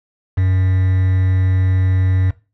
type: tone with quantisation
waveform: triangle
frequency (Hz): 93.6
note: F#2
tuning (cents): +20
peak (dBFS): -10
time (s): 0.37-2.31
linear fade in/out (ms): 10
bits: 5
effects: noise-tail reverb RT60 0.3 s tail -18 dB re dry + low-pass 2000 Hz 12 dB/octave